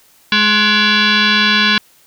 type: tone with frequency modulation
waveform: sine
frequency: 843 Hz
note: G#5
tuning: 26 cents sharp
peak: -9 dBFS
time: 0.32-1.78 s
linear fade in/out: 2 ms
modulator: 633 Hz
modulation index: 5.4
effects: white hiss -50 dBFS RMS until 2.06 s